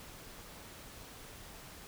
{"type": "silence", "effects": ["pink hiss -51 dBFS RMS until 1.87 s"]}